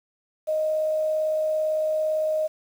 sine tone with amplitude modulation, 622.3 Hz, D#5, in tune, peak -20 dBFS, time 0.47-2.48 s, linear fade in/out 20 ms, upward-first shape sine, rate 57.8 Hz, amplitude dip 25%, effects 8-bit

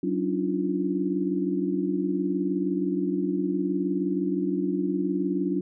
sine tone cluster, 187.2 / 281.7 / 301 / 347.6 Hz, F#3 / C#4 / D4 / F4, +20 / +28 / +43 / -8 cents, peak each -29 dBFS, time 0.03-5.61 s, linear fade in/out 5 ms, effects none

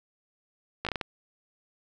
slowing click train, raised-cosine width 0.3 ms, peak -14 dBFS, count 6, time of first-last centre 0.85-1.012 s, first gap 16 ms, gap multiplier 1.36, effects none

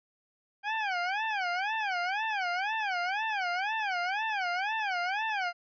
20% pulse tone with vibrato, 789 Hz, G5, 11 cents sharp, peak -24 dBFS, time 0.63-5.53 s, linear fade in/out 50 ms, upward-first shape sine, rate 2 Hz, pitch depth 210 cents each way, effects resampled to 11025 Hz

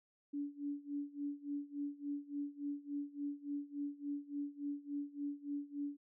sine tone with tremolo, 287.1 Hz, D4, 39 cents flat, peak -36 dBFS, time 0.33-5.97 s, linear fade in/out 10 ms, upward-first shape sine, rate 3.5 Hz, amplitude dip 90%, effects none

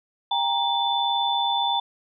sine tone cluster, 795 / 936 / 3512 Hz, G5 / A#5 / A7, +24 / +7 / -4 cents, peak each -25 dBFS, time 0.31-1.8 s, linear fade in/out 5 ms, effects none

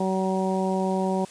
harmonic tone, 189.2 Hz, F#3, 39 cents sharp, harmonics 1 / 2 / 3 / 4 / 5, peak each -25 / -28 / -30 / -31 / -32 dBFS, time 0-1.25 s, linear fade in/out 5 ms, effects white hiss -47 dBFS RMS until 1.3 s + resampled to 22050 Hz

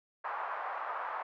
white band-pass noise, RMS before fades -38 dBFS, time 0.24-1.23 s, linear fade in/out 10 ms, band 710 to 1300 Hz, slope 24 dB/octave, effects none

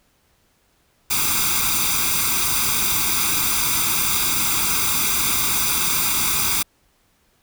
white noise with comb filter, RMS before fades -20 dBFS, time 1.1-6.63 s, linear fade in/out 10 ms, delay 0.83 ms, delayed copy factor +1, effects pink hiss -62 dBFS RMS until 7.42 s

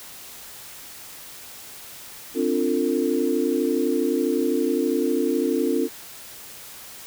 sine chord, D minor seventh, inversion third, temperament equal with one note detuned, 261.6 / 293.7 / 349.2 / 450.8 Hz, C4 / D4 / F4 / A4, 0 / 0 / 0 / +42 cents, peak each -25 dBFS, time 2.34-5.89 s, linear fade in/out 50 ms, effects white hiss -41 dBFS RMS until 7.06 s

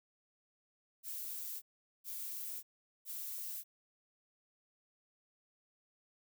violet noise bursts, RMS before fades -43 dBFS, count 3, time 1.03-3.64 s, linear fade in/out 50 ms, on 590 ms, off 420 ms, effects none

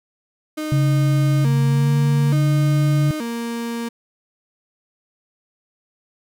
35% pulse tone with vibrato, 268 Hz, C4, 42 cents sharp, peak -22 dBFS, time 0.57-3.89 s, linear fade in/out 10 ms, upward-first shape square, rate 0.57 Hz, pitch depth 240 cents each way
sine tone with pitch glide, 138.59 to 143.81 Hz, C#3 to D3, 0 to -36 cents, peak -14 dBFS, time 0.72-3.11 s, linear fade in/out 0 ms, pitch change +64 cents, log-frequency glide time 1.68-1.92 s
effects none

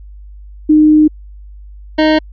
sine / 25% pulse tone pair in turn, 306.1 / 310.7 Hz, D#4 / D#4, -28 / -2 cents, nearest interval unison, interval 26 cents, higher second, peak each -4 dBFS, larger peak neither, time 0.69-1.08 / 1.98-2.19 s, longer first, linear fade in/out 10 ms, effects added 50 Hz sine -31 dBFS peak until 2.32 s + resampled to 11025 Hz

